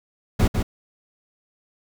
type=noise with echo; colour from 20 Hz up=brown; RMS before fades=-17 dBFS; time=0.39-0.48 s; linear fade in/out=10 ms; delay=150 ms; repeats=1; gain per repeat=-5 dB; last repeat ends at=0.63 s; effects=none